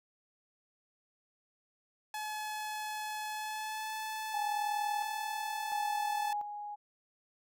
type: tone with pitch glide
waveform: sawtooth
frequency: 854 to 869.4 Hz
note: G#5 to A5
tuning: +48 to -21 cents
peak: -33 dBFS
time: 2.14-6.33 s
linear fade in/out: 2 ms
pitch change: +31 cents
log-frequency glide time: 3.3-3.92 s
type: tone with tremolo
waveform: sine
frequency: 829 Hz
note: G#5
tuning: 3 cents flat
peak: -32 dBFS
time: 4.33-6.76 s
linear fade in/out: 20 ms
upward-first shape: square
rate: 0.72 Hz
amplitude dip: 55%
effects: none